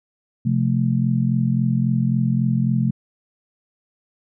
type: chord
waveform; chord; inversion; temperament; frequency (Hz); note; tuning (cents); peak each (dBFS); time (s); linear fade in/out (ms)
sine; F major; second; just; 130.96 / 174.61 / 218.3; C3 / F3 / A3; +2 / 0 / -13; -19 / -23 / -21; 0.45-2.91; 10
effects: none